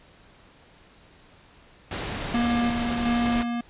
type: noise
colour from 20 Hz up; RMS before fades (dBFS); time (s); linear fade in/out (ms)
pink; -31; 1.91-3.43; 2
type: tone with tremolo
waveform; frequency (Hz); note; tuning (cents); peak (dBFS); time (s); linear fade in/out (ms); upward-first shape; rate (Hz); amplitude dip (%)
square; 237.2; A#3; +30; -22; 2.34-3.61; 5; square; 1.4; 40
effects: pink hiss -54 dBFS RMS until 3.69 s + resampled to 8000 Hz